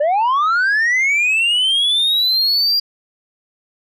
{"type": "linear sweep", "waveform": "sine", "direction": "up", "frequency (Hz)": [562, 4816], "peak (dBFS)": -10, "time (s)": [0, 2.8], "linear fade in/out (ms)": 10, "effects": ["tanh soft clip ceiling -12 dBFS"]}